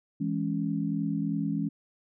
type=chord; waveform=sine; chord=C# minor; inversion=first; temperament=equal; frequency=164.81 / 207.7 / 277.2 Hz; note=E3 / G#3 / C#4; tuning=0 / 0 / 0 cents; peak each=-31 dBFS; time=0.2-1.69 s; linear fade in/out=10 ms; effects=none